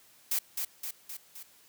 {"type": "noise with echo", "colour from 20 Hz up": "blue", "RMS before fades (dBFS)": -29, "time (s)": [0.31, 0.39], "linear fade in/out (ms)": 5, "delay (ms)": 260, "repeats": 4, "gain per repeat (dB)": -4, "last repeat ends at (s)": 1.43, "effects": ["white hiss -60 dBFS RMS until 1.68 s", "high-pass 80 Hz 12 dB/octave"]}